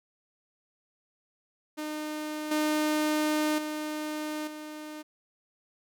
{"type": "tone with level steps", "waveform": "sawtooth", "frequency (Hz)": 304.9, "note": "D#4", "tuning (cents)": -35, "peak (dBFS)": [-29, -21, -28, -35], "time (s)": [1.77, 5.03], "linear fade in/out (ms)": 20, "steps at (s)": [2.51, 3.58, 4.47], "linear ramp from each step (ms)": 5, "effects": []}